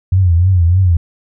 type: tone with vibrato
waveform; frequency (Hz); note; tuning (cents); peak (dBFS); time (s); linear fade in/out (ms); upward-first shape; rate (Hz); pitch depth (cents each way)
sine; 89.3; F2; +39; -7; 0.12-0.97; 5; triangle; 3.3; 140
effects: none